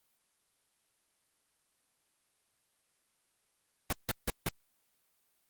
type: noise bursts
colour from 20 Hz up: pink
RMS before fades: -31 dBFS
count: 4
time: 3.9-4.488 s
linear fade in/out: 2 ms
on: 27 ms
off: 160 ms
effects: white hiss -75 dBFS RMS until 5.49 s + Opus 32 kbps